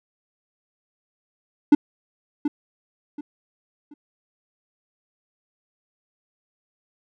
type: tone with echo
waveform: triangle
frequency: 293.7 Hz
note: D4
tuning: in tune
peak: -6 dBFS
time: 1.72-1.75 s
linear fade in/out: 5 ms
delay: 730 ms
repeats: 3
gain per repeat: -11 dB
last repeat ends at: 3.94 s
effects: none